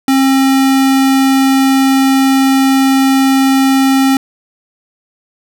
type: tone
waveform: square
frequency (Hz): 268.2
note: C4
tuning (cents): +43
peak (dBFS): -8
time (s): 0.08-4.17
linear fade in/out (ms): 2
effects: none